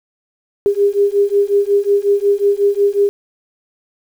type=beating tone pair; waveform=sine; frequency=401.1 / 406.6 Hz; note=G4 / G#4; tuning=+40 / -37 cents; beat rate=5.5 Hz; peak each=-14 dBFS; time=0.66-3.09 s; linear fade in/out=0 ms; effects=7-bit